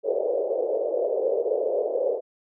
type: band-pass noise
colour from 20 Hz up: white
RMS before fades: -25 dBFS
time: 0.03-2.21 s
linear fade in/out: 50 ms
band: 430 to 560 Hz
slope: 48 dB/octave
effects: none